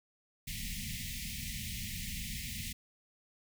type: band-stop noise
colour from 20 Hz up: pink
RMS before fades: -40 dBFS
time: 0.47-2.73 s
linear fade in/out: 10 ms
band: 240 to 1900 Hz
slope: 96 dB/octave
effects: none